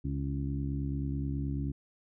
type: harmonic tone with a mistuned harmonic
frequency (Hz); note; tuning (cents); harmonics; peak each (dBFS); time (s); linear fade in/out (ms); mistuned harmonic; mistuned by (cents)
69.3; C#2; 0; 1 / 2 / 3 / 4 / 5; -35 / -34 / -43 / -37 / -47; 0.04-1.72; 10; 5; -24
effects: none